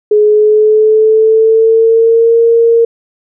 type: tone with pitch glide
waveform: sine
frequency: 421.4 to 462.2 Hz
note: G#4 to A#4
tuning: +25 to -15 cents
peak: -4 dBFS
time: 0.11-2.85 s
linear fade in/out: 5 ms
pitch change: +160 cents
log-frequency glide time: 0.23-2.39 s
effects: none